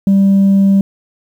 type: tone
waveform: sine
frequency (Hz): 196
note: G3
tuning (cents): 0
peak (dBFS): -4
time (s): 0.07-0.81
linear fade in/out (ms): 2
effects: tanh soft clip ceiling -5 dBFS + 7-bit